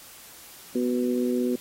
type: harmonic tone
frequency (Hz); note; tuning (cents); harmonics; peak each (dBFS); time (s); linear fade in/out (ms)
123.47; B2; 0; 2 / 3 / 4; -24 / -27 / -32; 0.75-1.56; 5
effects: white hiss -47 dBFS RMS until 1.6 s + AAC 48 kbps